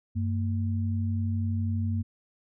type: tone pair together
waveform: sine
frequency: 95.86 / 228 Hz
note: G2 / A#3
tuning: -38 / -38 cents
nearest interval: octave + minor third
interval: 1500 cents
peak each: -26 / -32 dBFS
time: 0.15-2.03 s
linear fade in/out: 20 ms
effects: none